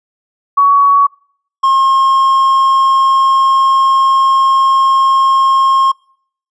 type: tone pair in turn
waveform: sine / triangle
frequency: 1124 / 1073 Hz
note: C#6 / C6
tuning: +24 / +43 cents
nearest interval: minor second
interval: 81 cents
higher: first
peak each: -5 dBFS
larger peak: neither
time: 0.57-1.07 / 1.63-5.92 s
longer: second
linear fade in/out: 10 ms
effects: noise-tail reverb RT60 0.6 s tail -26 dB re dry + resampled to 22050 Hz